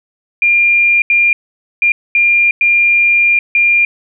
sine tone bursts at uneven times, 2400 Hz, D7, 37 cents sharp, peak -7 dBFS, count 6, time 0.42-1.02 / 1.1-1.33 / 1.82-1.92 / 2.15-2.51 / 2.61-3.39 / 3.55-3.85 s, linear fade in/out 2 ms, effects none

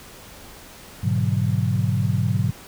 sine chord, G# half-diminished seventh, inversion none, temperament equal, 103.83 / 123.47 / 146.83 / 185 Hz, G#2 / B2 / D3 / F#3, 0 / 0 / 0 / 0 cents, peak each -22 / -23 / -26 / -26 dBFS, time 1.03-2.51 s, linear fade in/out 10 ms, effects pink hiss -43 dBFS RMS until 2.67 s

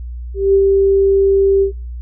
sine tone with ADSR envelope, 392 Hz, G4, in tune, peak -7 dBFS, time 0.34-1.72 s, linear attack 200 ms, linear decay 63 ms, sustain -2 dB, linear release 100 ms, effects noise-tail reverb RT60 0.3 s tail -22 dB re dry + added 60 Hz sine -24 dBFS peak until 2.01 s

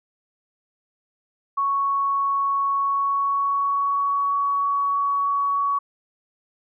sine tone with pitch glide, 1110 to 1124.2 Hz, C#6 to C#6, +2 to +24 cents, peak -19 dBFS, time 1.57-5.79 s, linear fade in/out 10 ms, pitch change +22 cents, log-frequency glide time 2.8-4.27 s, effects none

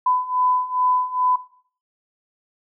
sine beating tone pair, 1002 / 1004.4 Hz, B5 / B5, +25 / +29 cents, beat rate 2.4 Hz, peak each -23 / -19 dBFS, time 0.06-1.36 s, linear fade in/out 5 ms, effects noise-tail reverb RT60 0.5 s tail -17 dB re dry

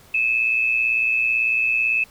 sine tone pair together, 2490 / 2608 Hz, D#7 / E7, +1 / -19 cents, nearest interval minor second, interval 80 cents, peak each -24 / -18 dBFS, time 0.14-2.04 s, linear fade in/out 5 ms, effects pink hiss -50 dBFS RMS until 2.1 s

